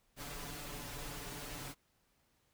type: noise with comb filter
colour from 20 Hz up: pink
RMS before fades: -45 dBFS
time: 0.16-1.75 s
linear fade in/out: 50 ms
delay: 6.9 ms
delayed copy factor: +0.8
effects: pink hiss -75 dBFS RMS until 2.53 s